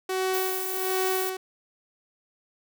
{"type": "tone with tremolo", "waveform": "sawtooth", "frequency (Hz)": 375.5, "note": "F#4", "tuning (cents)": 26, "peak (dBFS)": -20, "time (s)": [0.09, 1.37], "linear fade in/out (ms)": 5, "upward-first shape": "sine", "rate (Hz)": 1.3, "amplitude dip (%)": 65}
{"type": "noise", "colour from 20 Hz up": "violet", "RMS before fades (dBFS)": -32, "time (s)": [0.33, 1.3], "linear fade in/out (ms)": 10}
{"effects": []}